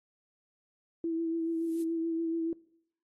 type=tone with vibrato; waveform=sine; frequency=329.6 Hz; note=E4; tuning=in tune; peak=-29 dBFS; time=1.04-2.53 s; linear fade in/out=2 ms; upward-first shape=sine; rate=7 Hz; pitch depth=24 cents each way
type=noise with exponential growth; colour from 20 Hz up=violet; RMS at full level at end=-45 dBFS; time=1.37-1.83 s; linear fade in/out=5 ms; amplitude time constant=100 ms
effects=noise-tail reverb RT60 0.7 s tail -22 dB re dry + AAC 32 kbps

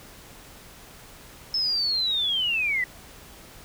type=linear sweep; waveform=sine; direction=down; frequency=5274 to 1937 Hz; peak=-22 dBFS; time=1.54-2.84 s; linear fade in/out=2 ms; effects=pink hiss -47 dBFS RMS until 3.64 s

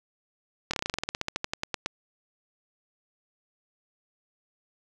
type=slowing click train; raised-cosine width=0.2 ms; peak=-11 dBFS; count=20; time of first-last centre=0.71-1.86 s; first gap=25 ms; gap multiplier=1.09; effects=none

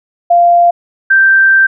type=tone pair in turn; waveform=sine; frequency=694 / 1567.5 Hz; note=F5 / G6; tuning=-11 / -1 cents; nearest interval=octave + major second; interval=1410 cents; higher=second; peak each=-4 dBFS; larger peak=neither; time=0.3-0.71 / 1.1-1.67 s; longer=second; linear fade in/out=10 ms; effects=none

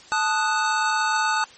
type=chord; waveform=square; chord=D# diminished; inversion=second; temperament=equal with one note detuned; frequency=874.4 / 1244.5 / 1480 Hz; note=A5 / D#6 / F#6; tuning=-11 / 0 / 0 cents; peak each=-24 / -26 / -25 dBFS; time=0.12-1.44 s; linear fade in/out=0 ms; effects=white hiss -47 dBFS RMS until 1.57 s + MP3 32 kbps

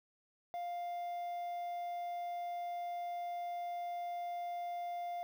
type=tone with quantisation; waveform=triangle; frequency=700 Hz; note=F5; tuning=4 cents sharp; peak=-36 dBFS; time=0.54-5.23 s; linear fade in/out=0 ms; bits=10; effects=none

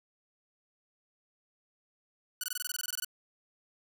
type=tone bursts; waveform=5% pulse; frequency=1480 Hz; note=F#6; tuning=in tune; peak=-21 dBFS; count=14; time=2.41-3.047 s; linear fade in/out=2 ms; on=26 ms; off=21 ms; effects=none

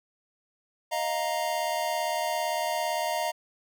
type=chord; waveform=square; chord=Eb suspended second; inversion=none; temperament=just; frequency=622.3 / 700 / 933.4 Hz; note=Eb5 / F5 / Bb5; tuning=0 / +4 / +2 cents; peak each=-32 dBFS; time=0.91-3.32 s; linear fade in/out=20 ms; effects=none

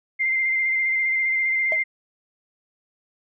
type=tone with vibrato; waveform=sine; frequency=2092 Hz; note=C7; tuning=1 cent flat; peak=-19 dBFS; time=0.19-1.84 s; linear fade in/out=20 ms; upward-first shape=square; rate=15 Hz; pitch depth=17 cents each way
type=tone with exponential decay; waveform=triangle; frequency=637 Hz; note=D#5; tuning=41 cents sharp; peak=-19 dBFS; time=1.72-1.8 s; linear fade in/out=1 ms; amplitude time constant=17 ms
effects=none

